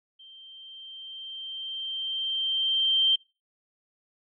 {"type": "tone with level ramp", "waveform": "sine", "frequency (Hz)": 3141, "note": "G7", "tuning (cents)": 3, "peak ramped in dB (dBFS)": [-47, -18], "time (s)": [0.19, 3.16], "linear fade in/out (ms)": 10, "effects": ["noise-tail reverb RT60 0.3 s tail -25 dB re dry"]}